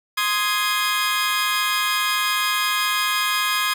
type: chord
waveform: 20% pulse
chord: Ab major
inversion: first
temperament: equal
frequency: 1046.5 / 1244.5 / 1661.2 Hz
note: C6 / Eb6 / Ab6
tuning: 0 / 0 / 0 cents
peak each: -19 dBFS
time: 0.17-3.74 s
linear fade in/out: 10 ms
effects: none